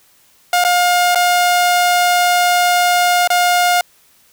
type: tone with dropouts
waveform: sawtooth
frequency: 711 Hz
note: F5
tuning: 31 cents sharp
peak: -7 dBFS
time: 0.53-3.81 s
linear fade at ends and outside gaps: 2 ms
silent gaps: 0.64-0.648 / 1.148-1.156 / 3.275-3.302 s
effects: white hiss -52 dBFS RMS until 4.32 s